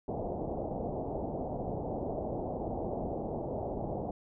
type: low-pass noise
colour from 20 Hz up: white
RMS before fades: -36 dBFS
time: 0.08-4.11 s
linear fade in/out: 2 ms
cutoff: 770 Hz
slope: 48 dB/octave
effects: none